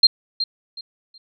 sine tone with echo, 4186 Hz, C8, in tune, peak -7 dBFS, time 0.03-0.07 s, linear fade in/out 5 ms, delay 370 ms, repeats 3, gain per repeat -12 dB, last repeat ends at 1.18 s, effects none

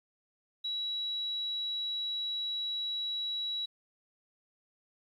sine tone, 3900 Hz, B7, 23 cents flat, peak -32 dBFS, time 0.64-3.66 s, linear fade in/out 10 ms, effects 11-bit

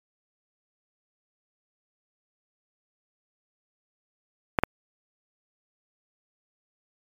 clicks, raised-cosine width 0.5 ms, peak -4 dBFS, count 2, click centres 4.588 / 4.636 s, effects MP3 96 kbps

